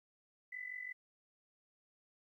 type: tone with amplitude modulation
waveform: sine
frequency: 2000 Hz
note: B6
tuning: 21 cents sharp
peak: -39 dBFS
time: 0.52-0.93 s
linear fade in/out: 10 ms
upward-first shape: sine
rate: 46.1 Hz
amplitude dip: 75%
effects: 13-bit